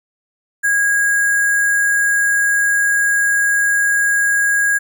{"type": "tone with sample-and-hold", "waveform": "sine", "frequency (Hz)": 1641, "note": "G#6", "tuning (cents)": -21, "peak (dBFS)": -12, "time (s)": [0.63, 4.79], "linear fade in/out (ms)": 20, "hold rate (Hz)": 8820, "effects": []}